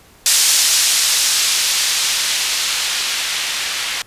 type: noise with low-pass filter sweep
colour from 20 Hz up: violet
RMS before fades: -17 dBFS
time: 0.26-4.02 s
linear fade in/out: 0 ms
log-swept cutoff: 6100 to 2600 Hz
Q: 0.8
effects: pink hiss -47 dBFS RMS until 4.06 s + resampled to 32000 Hz